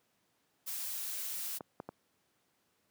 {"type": "noise", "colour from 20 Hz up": "blue", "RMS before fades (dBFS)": -39, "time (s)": [0.66, 1.59], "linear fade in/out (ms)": 20}
{"type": "clicks", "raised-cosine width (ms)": 1, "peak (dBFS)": [-27, -26, -27], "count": 3, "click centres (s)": [1.608, 1.801, 1.89]}
{"effects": ["pink hiss -75 dBFS RMS until 2.9 s", "high-pass 150 Hz 12 dB/octave"]}